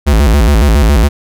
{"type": "tone with vibrato", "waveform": "square", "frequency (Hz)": 62.7, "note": "B1", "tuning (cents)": 27, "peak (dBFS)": -6, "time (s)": [0.06, 1.09], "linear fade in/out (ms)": 20, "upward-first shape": "square", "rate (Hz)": 7.2, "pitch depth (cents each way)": 250, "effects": []}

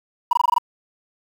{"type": "tone bursts", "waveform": "triangle", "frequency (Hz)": 963, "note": "B5", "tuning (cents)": -44, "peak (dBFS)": -9, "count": 7, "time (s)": [0.31, 0.583], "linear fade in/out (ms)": 5, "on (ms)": 21, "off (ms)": 21, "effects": ["tanh soft clip ceiling -8 dBFS", "7-bit"]}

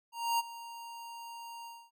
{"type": "tone with ADSR envelope", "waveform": "square", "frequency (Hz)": 932.3, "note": "A#5", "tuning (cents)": 0, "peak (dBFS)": -27, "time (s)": [0.12, 1.91], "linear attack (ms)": 270, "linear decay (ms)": 27, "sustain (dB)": -17, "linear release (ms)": 260, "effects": []}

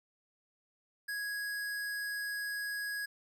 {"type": "tone", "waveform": "square", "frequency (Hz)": 1661.2, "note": "G#6", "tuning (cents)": 0, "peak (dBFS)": -36, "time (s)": [1.08, 3.06], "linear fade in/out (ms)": 10, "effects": []}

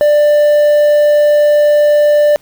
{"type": "tone with quantisation", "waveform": "triangle", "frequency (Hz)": 592, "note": "D5", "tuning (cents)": 14, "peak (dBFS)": -4, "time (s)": [0.01, 2.36], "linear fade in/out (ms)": 0, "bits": 5, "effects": ["pink hiss -49 dBFS RMS until 2.41 s"]}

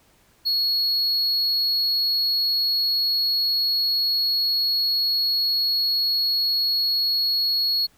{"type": "tone", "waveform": "triangle", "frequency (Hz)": 4337, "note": "C#8", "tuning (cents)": -39, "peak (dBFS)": -18, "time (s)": [0.45, 7.87], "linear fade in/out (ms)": 20, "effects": ["pink hiss -59 dBFS RMS until 7.97 s"]}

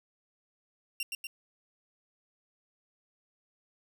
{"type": "tone with echo", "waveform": "sawtooth", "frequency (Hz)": 2762, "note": "F7", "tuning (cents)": -20, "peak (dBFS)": -28, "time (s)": [1, 1.03], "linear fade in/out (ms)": 2, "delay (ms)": 120, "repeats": 2, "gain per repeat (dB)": -3, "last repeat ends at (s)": 1.27, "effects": ["11-bit"]}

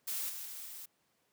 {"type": "noise with level steps", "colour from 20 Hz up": "blue", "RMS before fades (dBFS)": [-37, -43, -45, -47], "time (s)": [0.07, 0.86], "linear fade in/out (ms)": 10, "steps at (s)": [0.29, 0.45, 0.65], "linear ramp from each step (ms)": 10, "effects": ["pink hiss -75 dBFS RMS until 1.32 s", "high-pass 150 Hz 12 dB/octave"]}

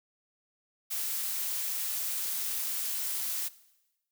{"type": "noise", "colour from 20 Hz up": "blue", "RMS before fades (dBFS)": -33, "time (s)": [0.9, 3.49], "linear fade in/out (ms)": 20, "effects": ["noise-tail reverb RT60 1.0 s tail -19 dB re dry"]}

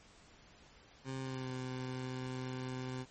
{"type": "tone with pitch glide", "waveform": "20% pulse", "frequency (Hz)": [132.5, 128.58], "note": ["C3", "C3"], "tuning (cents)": [22, -30], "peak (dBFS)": -34, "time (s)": [1.04, 3.06], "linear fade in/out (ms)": 50, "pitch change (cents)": -52, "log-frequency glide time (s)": [1.2, 1.53], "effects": ["pink hiss -61 dBFS RMS until 3.1 s", "MP3 32 kbps"]}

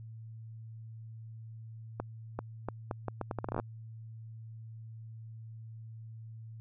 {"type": "accelerating click train", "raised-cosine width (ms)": 1, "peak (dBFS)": -20, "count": 16, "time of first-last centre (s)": [2, 3.599], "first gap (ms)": 390, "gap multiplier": 0.76, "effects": ["added 112 Hz sine -44 dBFS peak until 6.6 s"]}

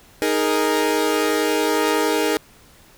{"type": "chord", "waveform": "sawtooth", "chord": "D# suspended fourth", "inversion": "none", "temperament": "equal", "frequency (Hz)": [311.1, 415.3, 466.2], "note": ["D#4", "G#4", "A#4"], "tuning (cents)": [0, 0, 0], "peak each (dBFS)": -18, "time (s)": [0.22, 2.37], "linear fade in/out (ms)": 0, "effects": ["pink hiss -50 dBFS RMS until 2.97 s"]}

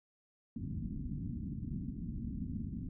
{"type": "low-pass noise", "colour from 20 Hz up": "white", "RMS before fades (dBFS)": -40, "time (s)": [0.56, 2.89], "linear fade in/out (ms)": 2, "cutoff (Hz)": 260, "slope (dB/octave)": 48, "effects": []}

